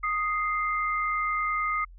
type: tone pair together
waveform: sine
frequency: 1244.5 / 2093 Hz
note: D#6 / C7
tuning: 0 / 0 cents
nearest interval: major sixth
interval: 900 cents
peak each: -26 / -30 dBFS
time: 0.03-1.85 s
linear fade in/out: 10 ms
effects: added 43 Hz sine -45 dBFS peak until 1.98 s